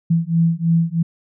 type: beating tone pair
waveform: sine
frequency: 164.81 / 167.91 Hz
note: E3 / E3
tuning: 0 / +32 cents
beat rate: 3.1 Hz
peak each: -17 dBFS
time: 0.1-1.03 s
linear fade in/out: 10 ms
effects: none